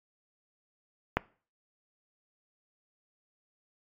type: click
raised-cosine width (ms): 0.5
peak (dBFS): -9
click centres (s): 1.17
effects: noise-tail reverb RT60 0.4 s tail -21 dB re dry + MP3 96 kbps